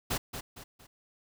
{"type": "noise with echo", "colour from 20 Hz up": "pink", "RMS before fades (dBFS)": -31, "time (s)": [0.1, 0.18], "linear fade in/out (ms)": 10, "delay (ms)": 230, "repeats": 3, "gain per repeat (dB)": -8, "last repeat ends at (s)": 0.87, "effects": []}